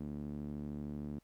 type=tone with band-pass filter; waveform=sawtooth; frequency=73.2 Hz; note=D2; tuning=5 cents flat; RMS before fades=-42 dBFS; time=0-1.19 s; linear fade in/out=5 ms; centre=230 Hz; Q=2.4; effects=pink hiss -75 dBFS RMS until 1.23 s